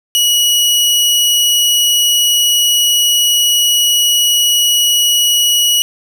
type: tone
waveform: sawtooth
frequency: 2917 Hz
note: F#7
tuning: 25 cents flat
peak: -6 dBFS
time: 0.15-5.82 s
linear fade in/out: 0 ms
effects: none